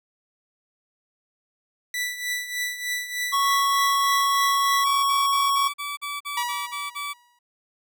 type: tone with tremolo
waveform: sawtooth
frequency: 1973 Hz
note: B6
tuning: 2 cents flat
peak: -20 dBFS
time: 1.94-4.84 s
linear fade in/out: 2 ms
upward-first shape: triangle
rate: 3.3 Hz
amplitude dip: 75%
type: tone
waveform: square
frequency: 1108.7 Hz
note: C#6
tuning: in tune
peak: -20 dBFS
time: 3.32-5.69 s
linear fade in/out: 20 ms
type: tone bursts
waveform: 20% pulse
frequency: 1152 Hz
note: D6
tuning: 34 cents flat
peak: -24 dBFS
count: 10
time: 4.85-7.137 s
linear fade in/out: 20 ms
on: 190 ms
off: 43 ms
type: tone with exponential decay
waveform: sawtooth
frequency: 965 Hz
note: B5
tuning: 40 cents flat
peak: -19 dBFS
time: 6.37-7.39 s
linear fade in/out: 5 ms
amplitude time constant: 220 ms
effects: none